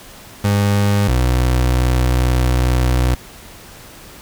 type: tone pair in turn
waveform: 30% pulse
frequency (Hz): 101.5 / 62.34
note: G#2 / B1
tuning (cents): -39 / +17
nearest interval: minor sixth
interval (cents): 844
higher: first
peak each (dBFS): -10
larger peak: neither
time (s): 0.44-1.08 / 1.08-3.15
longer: second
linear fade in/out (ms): 5
effects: pink hiss -39 dBFS RMS until 4.21 s